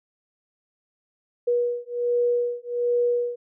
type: beating tone pair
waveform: sine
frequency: 482 / 483.3 Hz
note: B4 / B4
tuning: -42 / -38 cents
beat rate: 1.3 Hz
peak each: -24 dBFS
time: 1.47-3.36 s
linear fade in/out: 10 ms
effects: none

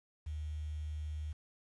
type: tone with quantisation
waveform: sine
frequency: 76.4 Hz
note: D#2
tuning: 31 cents flat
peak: -37 dBFS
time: 0.26-1.33 s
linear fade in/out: 10 ms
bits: 10
effects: resampled to 22050 Hz

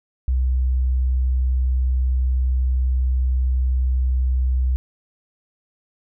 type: tone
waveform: sine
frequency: 63.7 Hz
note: C2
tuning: 46 cents flat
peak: -16 dBFS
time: 0.28-4.76 s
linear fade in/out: 0 ms
effects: none

